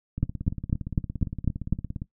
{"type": "two click trains", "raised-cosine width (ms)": 5, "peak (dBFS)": [-10, -20], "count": [7, 33], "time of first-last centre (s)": [[0.23, 1.726], [0.18, 2.019]], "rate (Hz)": [4.01, 17.4], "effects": ["noise-tail reverb RT60 0.1 s tail -17 dB re dry"]}